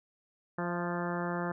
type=harmonic tone with a mistuned harmonic; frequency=174.61 Hz; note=F3; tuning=in tune; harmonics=1 / 2 / 3 / 4 / 5 / 6 / 7 / 8 / 9 / 10; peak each=-35 / -38 / -40 / -41 / -42 / -43 / -43 / -44 / -45 / -45 dBFS; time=0.58-1.52 s; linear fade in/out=5 ms; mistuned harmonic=4; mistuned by=-24 cents; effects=none